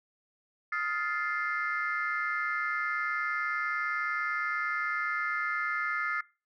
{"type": "chord", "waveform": "sine", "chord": "F dominant seventh", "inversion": "third", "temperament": "just", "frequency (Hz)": [1257.2, 1396.9, 1746.1, 2095], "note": ["Eb6", "F6", "A6", "C7"], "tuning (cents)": [18, 0, -14, 2], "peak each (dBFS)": -34, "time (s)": [0.72, 6.21], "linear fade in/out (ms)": 5, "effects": ["noise-tail reverb RT60 0.3 s tail -20 dB re dry", "tanh soft clip ceiling -21 dBFS"]}